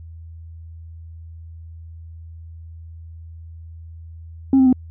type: tone with pitch steps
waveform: sine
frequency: 268.4 / 261.7 / 255.1 Hz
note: C4 / C4 / C4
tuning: +44 / 0 / -44 cents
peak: -8 dBFS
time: 4.53-4.728 s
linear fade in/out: 2 ms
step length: 66 ms
effects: tanh soft clip ceiling -8 dBFS + added 82 Hz sine -35 dBFS peak until 4.9 s